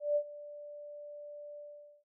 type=tone with ADSR envelope; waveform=sine; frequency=587.3 Hz; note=D5; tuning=in tune; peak=-25 dBFS; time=0-2.04 s; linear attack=160 ms; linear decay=70 ms; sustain=-19 dB; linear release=460 ms; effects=none